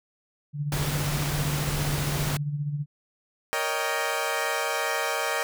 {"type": "tone with tremolo", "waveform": "sine", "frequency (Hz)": 146, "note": "D3", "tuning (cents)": -10, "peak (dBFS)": -24, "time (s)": [0.53, 2.86], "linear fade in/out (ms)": 50, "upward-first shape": "sine", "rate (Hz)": 15, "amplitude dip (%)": 55}
{"type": "noise", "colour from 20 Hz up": "pink", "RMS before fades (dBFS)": -30, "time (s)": [0.72, 2.37], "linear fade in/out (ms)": 2}
{"type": "chord", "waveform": "15% pulse", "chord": "Eb dominant seventh", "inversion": "second", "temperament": "equal with one note detuned", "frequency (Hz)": [466.2, 559.5, 622.3, 784], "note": ["Bb4", "Db5", "Eb5", "G5"], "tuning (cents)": [0, 16, 0, 0], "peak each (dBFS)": [-25, -25, -24, -25], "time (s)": [3.53, 5.43], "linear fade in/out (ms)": 0}
{"effects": []}